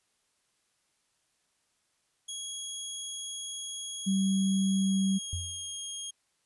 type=tone with pitch glide; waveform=15% pulse; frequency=3314 to 3257 Hz; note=G#7 to G#7; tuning=-4 to -34 cents; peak=-29 dBFS; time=2.28-6.11 s; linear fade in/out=10 ms; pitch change=-30 cents; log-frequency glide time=4.74-5.55 s
type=tone; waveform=sine; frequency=192.8 Hz; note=G3; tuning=28 cents flat; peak=-24 dBFS; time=4.06-5.19 s; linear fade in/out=20 ms
type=tone with exponential decay; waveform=sine; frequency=88 Hz; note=F2; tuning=14 cents sharp; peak=-29 dBFS; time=5.33-5.77 s; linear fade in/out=0 ms; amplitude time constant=94 ms
effects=white hiss -74 dBFS RMS until 6.45 s + resampled to 24000 Hz